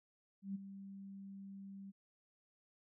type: tone with ADSR envelope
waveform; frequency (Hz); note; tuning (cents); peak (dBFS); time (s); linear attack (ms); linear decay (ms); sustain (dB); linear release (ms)
sine; 196; G3; 0; -37; 0.42-1.92; 130; 17; -11; 26
effects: none